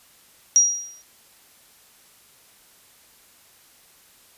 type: tone with exponential decay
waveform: sine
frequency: 5730 Hz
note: F8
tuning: 44 cents sharp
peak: -9 dBFS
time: 0.56-1.02 s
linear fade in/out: 0 ms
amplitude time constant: 100 ms
effects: white hiss -54 dBFS RMS until 4.37 s + resampled to 32000 Hz